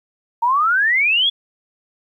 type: exponential sweep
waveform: sine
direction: up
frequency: 909 to 3451 Hz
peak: -13 dBFS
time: 0.42-1.3 s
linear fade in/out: 10 ms
effects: 9-bit